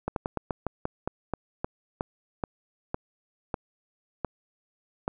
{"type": "slowing click train", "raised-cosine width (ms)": 1, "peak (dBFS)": -14, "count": 16, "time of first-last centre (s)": [0.08, 5.079], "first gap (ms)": 82, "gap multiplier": 1.18, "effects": []}